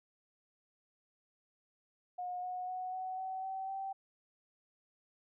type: tone with pitch steps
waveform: sine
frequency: 721 / 729.8 / 738.7 / 747.7 / 756.8 / 766.1 / 775.4 Hz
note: F#5 / F#5 / F#5 / F#5 / F#5 / G5 / G5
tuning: -45 / -24 / -3 / +18 / +39 / -40 / -19 cents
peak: -37 dBFS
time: 2.18-3.93 s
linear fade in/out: 10 ms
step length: 250 ms
effects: none